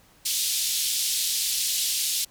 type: band-pass noise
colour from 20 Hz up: pink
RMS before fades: -26 dBFS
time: 0.25-2.25 s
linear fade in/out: 10 ms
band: 3400 to 14000 Hz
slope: 24 dB/octave
effects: pink hiss -57 dBFS RMS until 2.3 s